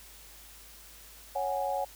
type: chord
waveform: sine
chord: C# suspended fourth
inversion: none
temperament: equal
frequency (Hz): 554.4 / 740 / 830.6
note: C#5 / F#5 / G#5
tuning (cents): 0 / 0 / 0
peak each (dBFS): -33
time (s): 1.35-1.85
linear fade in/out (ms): 10
effects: added 52 Hz sine -56 dBFS peak until 1.95 s + white hiss -52 dBFS RMS until 1.95 s